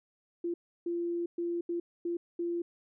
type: tone bursts at uneven times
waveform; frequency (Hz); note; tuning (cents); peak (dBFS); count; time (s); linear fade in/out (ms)
sine; 343.7; F4; -28; -30; 6; 0.44-0.54 / 0.86-1.26 / 1.38-1.61 / 1.69-1.8 / 2.05-2.17 / 2.39-2.62; 5
effects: none